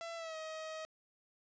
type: tone with pitch glide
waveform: sawtooth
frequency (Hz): 670 to 632.4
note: E5 to D#5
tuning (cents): +28 to +28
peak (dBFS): -38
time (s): 0.01-0.85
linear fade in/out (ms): 0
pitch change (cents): -100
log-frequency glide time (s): 0.16-0.36
effects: resampled to 16000 Hz + 13-bit